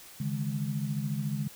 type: chord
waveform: sine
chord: C# suspended second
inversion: none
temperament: equal with one note detuned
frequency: 141.5 / 155.56 / 207.7 Hz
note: C#3 / D#3 / G#3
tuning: +36 / 0 / 0 cents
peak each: -32 / -35 / -34 dBFS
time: 0.2-1.48 s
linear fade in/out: 5 ms
effects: white hiss -50 dBFS RMS until 1.55 s